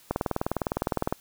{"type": "click train", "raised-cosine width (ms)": 1, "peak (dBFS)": -11, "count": 21, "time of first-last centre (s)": [0.11, 1.125], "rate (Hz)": 19.7, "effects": ["white hiss -56 dBFS RMS until 1.2 s"]}